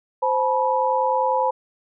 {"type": "tone cluster", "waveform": "sine", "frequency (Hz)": [520, 863, 973], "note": ["C5", "A5", "B5"], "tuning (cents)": [-11, -34, -26], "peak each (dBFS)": -22, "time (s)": [0.22, 1.51], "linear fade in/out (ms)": 10, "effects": []}